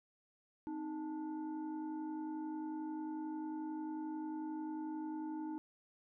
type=tone with frequency modulation; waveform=sine; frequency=311.1 Hz; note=D#4; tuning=in tune; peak=-39 dBFS; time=0.67-5.58 s; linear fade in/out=0 ms; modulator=571 Hz; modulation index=0.64; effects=none